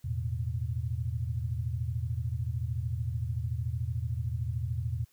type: chord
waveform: sine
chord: E suspended fourth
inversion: none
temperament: equal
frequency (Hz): 82.41 / 110 / 123.47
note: E2 / A2 / B2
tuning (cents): 0 / 0 / 0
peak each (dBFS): -34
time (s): 0.04-5.05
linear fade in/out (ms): 10
effects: white hiss -67 dBFS RMS until 5.12 s

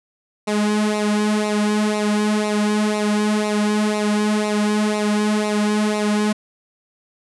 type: tone with flanger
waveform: sawtooth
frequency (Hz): 210.6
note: G#3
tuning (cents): +24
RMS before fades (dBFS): -19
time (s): 0.47-6.33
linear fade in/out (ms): 10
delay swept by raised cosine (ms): 0.61 to 3.31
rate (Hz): 2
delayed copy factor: -0.75
effects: resampled to 24000 Hz

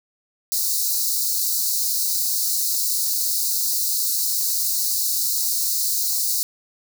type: high-pass noise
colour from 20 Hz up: white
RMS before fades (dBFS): -22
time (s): 0.52-6.43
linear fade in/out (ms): 0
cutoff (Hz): 4000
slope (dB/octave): 96
effects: none

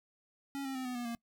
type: tone with pitch steps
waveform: square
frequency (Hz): 277.2 / 267.9 / 258.9 / 250.3 / 241.9 / 233.8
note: C#4 / C4 / C4 / B3 / B3 / A#3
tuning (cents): 0 / +41 / -18 / +23 / -36 / +5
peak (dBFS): -37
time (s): 0.55-1.15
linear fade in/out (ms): 0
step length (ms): 100
effects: noise-tail reverb RT60 0.1 s tail -23 dB re dry

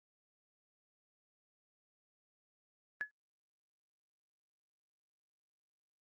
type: tone with exponential decay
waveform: sine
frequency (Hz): 1700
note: G#6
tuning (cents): +40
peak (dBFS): -30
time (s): 3.01-3.11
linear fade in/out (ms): 0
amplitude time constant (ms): 20
effects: Opus 32 kbps

